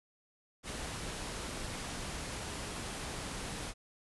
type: low-pass noise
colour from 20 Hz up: pink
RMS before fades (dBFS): -41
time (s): 0.63-3.74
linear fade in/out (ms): 50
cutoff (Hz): 11000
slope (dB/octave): 96
effects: none